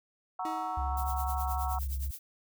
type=chord; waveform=sine; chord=F# dominant seventh; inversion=none; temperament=equal; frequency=740 / 932.3 / 1108.7 / 1318.5 Hz; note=F#5 / A#5 / C#6 / E6; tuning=0 / 0 / 0 / 0 cents; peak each=-35 / -38 / -40 / -40 dBFS; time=0.39-1.79 s; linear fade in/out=5 ms
type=tone with exponential decay; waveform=40% pulse; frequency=318.3 Hz; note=D#4; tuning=39 cents sharp; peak=-35 dBFS; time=0.45-1.33 s; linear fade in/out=2 ms; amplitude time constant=190 ms
type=tone with vibrato; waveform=sine; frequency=67.9 Hz; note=C#2; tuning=35 cents flat; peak=-31 dBFS; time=0.77-2.11 s; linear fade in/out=5 ms; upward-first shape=triangle; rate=14 Hz; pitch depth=69 cents each way
type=noise with tremolo; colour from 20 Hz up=violet; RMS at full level=-40 dBFS; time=0.97-2.19 s; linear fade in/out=2 ms; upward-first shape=triangle; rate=9.6 Hz; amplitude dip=95%
effects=none